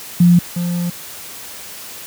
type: tone pair in turn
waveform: sine / triangle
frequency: 174.61 / 174.61 Hz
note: F3 / F3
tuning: 0 / 0 cents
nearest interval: unison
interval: 0 cents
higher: neither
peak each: -6 / -15 dBFS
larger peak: first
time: 0.2-0.39 / 0.56-0.9 s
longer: second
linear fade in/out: 5 ms
effects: white hiss -33 dBFS RMS until 2.06 s + high-pass 60 Hz 12 dB/octave